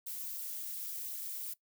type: noise with flanger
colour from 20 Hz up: violet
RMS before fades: -41 dBFS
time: 0.06-1.54 s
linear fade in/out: 10 ms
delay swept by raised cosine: 0.21 to 5.21 ms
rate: 2.9 Hz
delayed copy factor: +0.55
effects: noise-tail reverb RT60 0.1 s tail -19 dB re dry